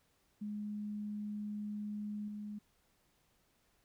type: tone with level steps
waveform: sine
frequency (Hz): 208.7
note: G#3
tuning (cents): +9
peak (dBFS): -38 / -41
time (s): 0.41-2.59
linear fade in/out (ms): 10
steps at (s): 2.28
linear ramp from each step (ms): 2
effects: pink hiss -74 dBFS RMS until 3.84 s